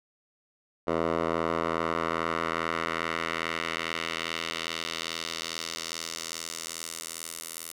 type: tone with band-pass filter sweep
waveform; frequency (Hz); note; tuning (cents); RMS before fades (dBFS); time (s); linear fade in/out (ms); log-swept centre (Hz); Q
10% pulse; 82.41; E2; 0; -32; 0.87-7.72; 10; 710 to 11000; 1.2
effects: none